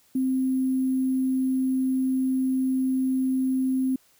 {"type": "tone with sample-and-hold", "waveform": "sine", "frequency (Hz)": 261.2, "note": "C4", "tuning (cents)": -3, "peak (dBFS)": -21, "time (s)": [0.15, 3.96], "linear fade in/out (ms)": 5, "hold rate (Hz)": 11025, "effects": ["white hiss -61 dBFS RMS until 4.19 s"]}